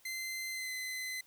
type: tone with pitch glide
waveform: sawtooth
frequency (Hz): 2070 to 2037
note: C7 to C7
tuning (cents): -19 to -47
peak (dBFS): -34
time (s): 0.05-1.21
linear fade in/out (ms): 5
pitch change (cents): -28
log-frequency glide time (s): 0.51-0.72
effects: white hiss -65 dBFS RMS until 1.26 s